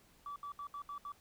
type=tone bursts at uneven times; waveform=sine; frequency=1152 Hz; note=D6; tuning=34 cents flat; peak=-40 dBFS; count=6; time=0.26-0.36 / 0.43-0.52 / 0.59-0.67 / 0.74-0.82 / 0.89-0.98 / 1.05-1.12 s; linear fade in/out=2 ms; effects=tanh soft clip ceiling -38 dBFS + pink hiss -66 dBFS RMS until 1.2 s